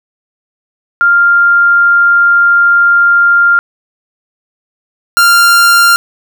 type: tone pair in turn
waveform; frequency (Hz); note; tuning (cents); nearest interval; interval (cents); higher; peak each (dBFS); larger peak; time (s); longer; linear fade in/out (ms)
sine / 45% pulse; 1396.9 / 1391.6; F6 / F6; 0 / -7; unison; 7; first; -4; neither; 1.01-3.59 / 5.17-5.96; first; 0
effects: none